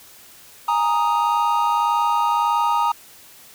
triangle chord, Ab suspended second, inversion none, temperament equal, 830.6 / 932.3 / 1244.5 Hz, Ab5 / Bb5 / Eb6, 0 / 0 / 0 cents, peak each -22 / -17 / -20 dBFS, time 0.68-2.92 s, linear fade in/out 5 ms, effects white hiss -46 dBFS RMS until 3.54 s

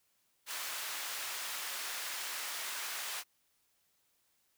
pink high-pass noise, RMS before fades -40 dBFS, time 0.46-3.24 s, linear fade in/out 50 ms, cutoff 1200 Hz, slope 12 dB/octave, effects white hiss -75 dBFS RMS until 4.57 s

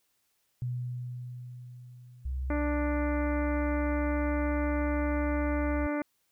sine tone with exponential decay, 123.47 Hz, B2, in tune, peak -29 dBFS, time 0.62-3.75 s, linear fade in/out 0 ms, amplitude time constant 680 ms
sine tone with pitch glide, 65.41 to 66.71 Hz, C2 to C2, 0 to +34 cents, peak -30 dBFS, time 2.25-5.87 s, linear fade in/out 5 ms, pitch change +34 cents, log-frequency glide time 3.1-5.67 s
harmonic tone, 294.4 Hz, D4, 4 cents sharp, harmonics 1 / 2 / 3 / 4 / 5 / 6 / 7 / 8, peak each -30 / -34 / -41 / -42 / -42 / -47 / -43 / -50 dBFS, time 2.5-6.02 s, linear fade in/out 2 ms
effects white hiss -74 dBFS RMS until 6.31 s

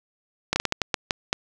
slowing click train, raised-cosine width 0.2 ms, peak -4 dBFS, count 9, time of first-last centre 0.53-1.329 s, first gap 30 ms, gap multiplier 1.33, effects none

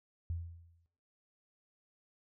sine tone with exponential decay, 84.6 Hz, E2, 45 cents sharp, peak -32 dBFS, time 0.3-0.86 s, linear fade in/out 0 ms, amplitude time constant 120 ms, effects noise-tail reverb RT60 0.7 s tail -22 dB re dry

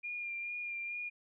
sine tone with vibrato, 2407 Hz, D7, 42 cents sharp, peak -37 dBFS, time 0.03-1.1 s, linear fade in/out 20 ms, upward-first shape sine, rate 2.3 Hz, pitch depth 21 cents each way, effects none

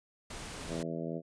pink noise, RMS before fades -43 dBFS, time 0.3-0.83 s, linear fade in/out 5 ms
harmonic tone, 82.41 Hz, E2, in tune, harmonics 2 / 3 / 4 / 5 / 6 / 7 / 8, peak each -39 / -41 / -42 / -43 / -44 / -44 / -45 dBFS, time 0.67-1.22 s, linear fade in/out 50 ms
effects resampled to 22050 Hz

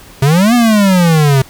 square exponential two-way sweep, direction up then down, 130.81 to 246.8 to 130.81 Hz, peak -7 dBFS, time 0.22-1.42 s, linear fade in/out 5 ms, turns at 0.54 s, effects pink hiss -38 dBFS RMS until 1.49 s

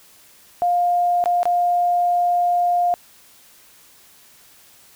sine tone with dropouts, 705 Hz, F5, 16 cents sharp, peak -15 dBFS, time 0.62-2.94 s, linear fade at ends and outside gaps 0 ms, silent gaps 1.24-1.258 / 1.431-1.455 s, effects white hiss -50 dBFS RMS until 4.95 s

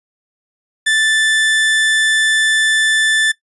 30% pulse tone, 1760 Hz, A6, in tune, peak -9 dBFS, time 0.86-3.32 s, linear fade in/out 10 ms, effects noise-tail reverb RT60 0.1 s tail -17 dB re dry + resampled to 24000 Hz

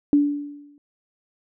sine tone with exponential decay, 289.5 Hz, D4, 25 cents flat, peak -11 dBFS, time 0.13-0.78 s, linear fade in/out 1 ms, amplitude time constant 140 ms, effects none

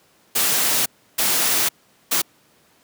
white noise bursts at uneven times, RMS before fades -19 dBFS, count 3, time 0.35-0.86 / 1.18-1.69 / 2.11-2.22 s, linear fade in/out 10 ms, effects pink hiss -57 dBFS RMS until 2.83 s + high-pass 150 Hz 12 dB/octave

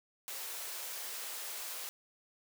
white high-pass noise, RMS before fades -42 dBFS, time 0.28-1.89 s, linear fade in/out 0 ms, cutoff 400 Hz, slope 24 dB/octave, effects none

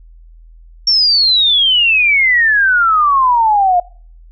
sine exponential sweep, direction down, 5550 to 696 Hz, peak -8 dBFS, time 0.87-3.8 s, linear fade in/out 5 ms, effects noise-tail reverb RT60 0.5 s tail -25 dB re dry + added 41 Hz sine -37 dBFS peak until 4.31 s

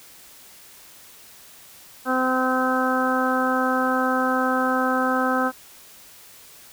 harmonic tone, 257.5 Hz, C4, 28 cents flat, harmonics 1 / 2 / 3 / 4 / 5 / 6, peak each -24 / -26 / -27 / -29 / -25 / -27 dBFS, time 2.05-5.52 s, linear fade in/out 50 ms, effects white hiss -47 dBFS RMS until 6.72 s

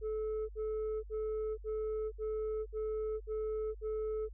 sine tone bursts, 433.1 Hz, A4, 27 cents flat, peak -31 dBFS, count 8, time 0.01-4.291 s, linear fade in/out 50 ms, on 480 ms, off 63 ms, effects tanh soft clip ceiling -33 dBFS + added 50 Hz sine -46 dBFS peak until 4.33 s

